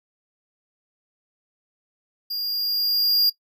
square tone with level ramp, 4818 Hz, D8, 43 cents sharp, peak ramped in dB -26 to -15 dBFS, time 2.3-3.3 s, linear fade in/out 10 ms, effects noise-tail reverb RT60 0.1 s tail -19 dB re dry

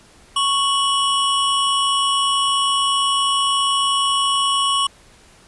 square tone pair together, 1107.6 / 2957 Hz, C#6 / F#7, -2 / -2 cents, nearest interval octave + perfect fourth, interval 1700 cents, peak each -19 / -20 dBFS, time 0.36-4.87 s, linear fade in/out 5 ms, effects pink hiss -49 dBFS RMS until 5.47 s + resampled to 24000 Hz

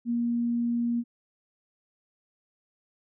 sine tone, 236.7 Hz, A#3, 27 cents sharp, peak -24 dBFS, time 0.05-1.04 s, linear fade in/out 50 ms, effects none

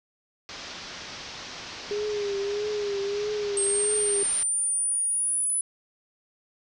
white low-pass noise, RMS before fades -40 dBFS, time 0.49-4.43 s, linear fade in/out 0 ms, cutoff 5900 Hz, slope 48 dB/octave
sine tone with vibrato, 409.2 Hz, G#4, 26 cents flat, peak -26 dBFS, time 1.91-4.23 s, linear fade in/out 0 ms, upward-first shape triangle, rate 1.6 Hz, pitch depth 62 cents each way
sine exponential sweep, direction up, 8500 to 10010 Hz, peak -23 dBFS, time 3.57-5.61 s, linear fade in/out 2 ms
effects none

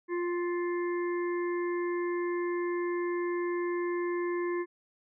harmonic tone, 350 Hz, F4, 4 cents sharp, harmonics 1 / 3 / 5 / 6, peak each -29 / -39 / -43 / -45 dBFS, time 0.08-4.66 s, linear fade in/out 50 ms, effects none

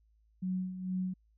sine tone with tremolo, 185 Hz, F#3, in tune, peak -30 dBFS, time 0.42-1.14 s, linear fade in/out 10 ms, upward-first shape sine, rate 2.2 Hz, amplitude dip 65%, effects added 54 Hz sine -65 dBFS peak until 1.37 s

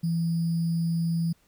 sine tone with sample-and-hold, 166.6 Hz, E3, 19 cents sharp, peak -23 dBFS, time 0.03-1.33 s, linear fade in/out 10 ms, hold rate 4900 Hz, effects pink hiss -65 dBFS RMS until 1.47 s

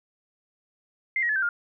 sine tone with pitch steps, 2093 / 1897.2 / 1719.8 / 1558.9 / 1413.1 Hz, C7 / A#6 / A6 / G6 / F6, 0 / +30 / -40 / -10 / +20 cents, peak -22 dBFS, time 1.16-1.49 s, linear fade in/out 2 ms, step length 66 ms, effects none

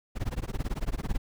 brown noise with tremolo, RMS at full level -27 dBFS, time 0.15-1.18 s, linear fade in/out 20 ms, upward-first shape sine, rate 18 Hz, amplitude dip 100%, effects none

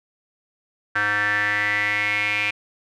square tone with band-pass filter sweep, 103.83 Hz, G#2, in tune, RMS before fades -22 dBFS, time 0.95-2.51 s, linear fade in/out 10 ms, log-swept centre 1600 to 2400 Hz, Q 8, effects none

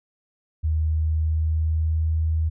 sine tone with pitch glide, 78.5 to 79.69 Hz, D#2 to D#2, +16 to +42 cents, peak -19 dBFS, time 0.63-2.5 s, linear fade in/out 20 ms, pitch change +26 cents, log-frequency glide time 0.94-2.01 s, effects none

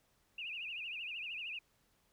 sine tone with vibrato, 2637 Hz, E7, in tune, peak -40 dBFS, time 0.38-1.59 s, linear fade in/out 5 ms, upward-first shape triangle, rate 13 Hz, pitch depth 180 cents each way, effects pink hiss -74 dBFS RMS until 2.12 s

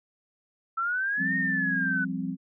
sine linear two-way sweep, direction up then down, 1318.5 to 1857 to 1481 Hz, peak -25 dBFS, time 0.77-2.05 s, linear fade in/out 10 ms, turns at 1.36 s
sine chord, F suspended second, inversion none, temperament equal, 174.61 / 196 / 261.6 Hz, F3 / G3 / C4, 0 / 0 / 0 cents, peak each -33 / -33 / -32 dBFS, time 1.17-2.37 s, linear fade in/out 50 ms
effects none

